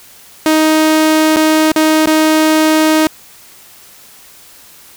sawtooth tone with dropouts, 312.9 Hz, D#4, 10 cents sharp, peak -4 dBFS, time 0.46-3.07 s, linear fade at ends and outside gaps 1 ms, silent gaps 1.362-1.368 / 1.718-1.761 / 2.059-2.072 s, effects white hiss -40 dBFS RMS until 4.96 s

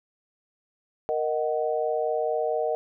sine chord, D# minor, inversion second, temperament just, 466.7 / 622.3 / 746.7 Hz, A#4 / D#5 / F#5, +2 / 0 / +16 cents, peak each -27 / -27 / -30 dBFS, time 1.09-2.75 s, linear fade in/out 0 ms, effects none

